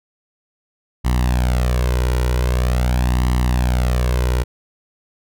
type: tone with flanger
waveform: sawtooth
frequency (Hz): 61.74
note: B1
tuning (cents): 0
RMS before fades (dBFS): -17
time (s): 1.04-4.44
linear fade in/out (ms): 20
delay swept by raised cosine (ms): 1 to 2.1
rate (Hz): 0.44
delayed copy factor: +0.65
effects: none